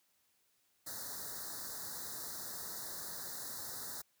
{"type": "band-stop noise", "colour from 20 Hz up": "white", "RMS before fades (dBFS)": -44, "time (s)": [0.86, 4.02], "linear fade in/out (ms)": 10, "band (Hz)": [1900, 3800], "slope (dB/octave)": 96, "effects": ["white hiss -75 dBFS RMS until 4.2 s", "high-pass 60 Hz 12 dB/octave"]}